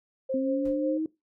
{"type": "tone with tremolo", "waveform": "sine", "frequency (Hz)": 529, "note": "C5", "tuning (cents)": 19, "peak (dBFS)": -26, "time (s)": [0.29, 0.98], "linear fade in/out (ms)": 10, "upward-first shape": "sine", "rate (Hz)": 5.5, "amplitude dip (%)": 45}
{"type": "linear sweep", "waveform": "sine", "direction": "up", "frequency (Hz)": [261.6, 319.1], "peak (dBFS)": -26, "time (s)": [0.34, 1.06], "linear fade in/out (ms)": 2}
{"type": "noise with exponential decay", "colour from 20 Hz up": "brown", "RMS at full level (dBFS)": -39, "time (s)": [0.65, 0.85], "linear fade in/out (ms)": 5, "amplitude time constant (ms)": 42}
{"effects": ["noise-tail reverb RT60 0.2 s tail -20 dB re dry"]}